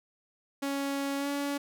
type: tone with pitch glide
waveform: sawtooth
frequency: 278.1 to 283.6 Hz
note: C#4 to C#4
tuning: +6 to +40 cents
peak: -26 dBFS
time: 0.62-1.58 s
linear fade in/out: 10 ms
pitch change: +34 cents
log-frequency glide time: 1.17-1.28 s
effects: none